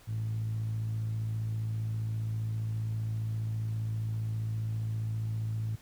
10% pulse tone with band-pass filter, 55 Hz, A1, in tune, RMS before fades -33 dBFS, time 0.07-5.76 s, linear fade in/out 10 ms, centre 110 Hz, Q 8.6, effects pink hiss -58 dBFS RMS until 5.81 s

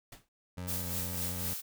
pink noise with exponential decay, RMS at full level -44 dBFS, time 0.12-0.29 s, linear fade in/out 5 ms, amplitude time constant 35 ms
25% pulse tone with pitch glide, 90 to 88.15 Hz, F#2 to F2, -47 to +17 cents, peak -34 dBFS, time 0.57-1.54 s, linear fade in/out 10 ms, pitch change -36 cents, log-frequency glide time 0.73-0.83 s
blue noise with tremolo, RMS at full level -35 dBFS, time 0.67-1.62 s, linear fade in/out 20 ms, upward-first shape sine, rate 4 Hz, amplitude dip 50%
effects none

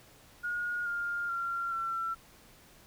sine tone with pitch steps, 1436 / 1406.4 / 1377.5 / 1349.2 Hz, F6 / F6 / F6 / E6, +48 / +12 / -24 / +40 cents, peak -31 dBFS, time 0.43-2.15 s, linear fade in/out 20 ms, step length 430 ms, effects pink hiss -58 dBFS RMS until 2.86 s

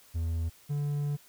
triangle tone pair in turn, 82.41 / 145.15 Hz, E2 / D3, 0 / -20 cents, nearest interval minor seventh, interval 980 cents, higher second, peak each -26 dBFS, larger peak neither, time 0.14-0.5 / 0.69-1.17 s, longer second, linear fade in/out 20 ms, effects white hiss -58 dBFS RMS until 1.28 s

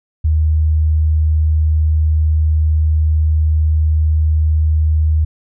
sine tone, 77.78 Hz, D#2, in tune, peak -10 dBFS, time 0.24-5.25 s, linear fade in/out 10 ms, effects none

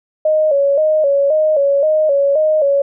sine tone with vibrato, 589 Hz, D5, 5 cents sharp, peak -10 dBFS, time 0.25-2.82 s, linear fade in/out 5 ms, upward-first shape square, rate 1.9 Hz, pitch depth 89 cents each way, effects none

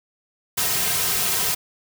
white noise with comb filter, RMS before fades -22 dBFS, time 0.57-1.55 s, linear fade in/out 10 ms, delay 3.5 ms, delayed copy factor -0.95, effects none

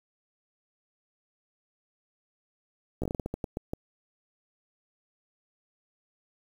slowing click train, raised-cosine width 2 ms, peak -18 dBFS, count 12, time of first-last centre 3.02-3.735 s, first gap 15 ms, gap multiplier 1.27, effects 8-bit

